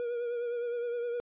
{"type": "tone with vibrato", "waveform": "triangle", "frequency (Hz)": 477.6, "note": "A#4", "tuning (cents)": 42, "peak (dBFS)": -29, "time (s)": [0, 1.2], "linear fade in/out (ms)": 0, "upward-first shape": "triangle", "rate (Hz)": 9.7, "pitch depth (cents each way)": 40, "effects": ["resampled to 8000 Hz"]}